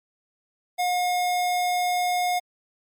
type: tone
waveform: square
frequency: 718 Hz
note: F5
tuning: 48 cents sharp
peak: -22 dBFS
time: 0.78-2.4 s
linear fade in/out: 20 ms
effects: MP3 64 kbps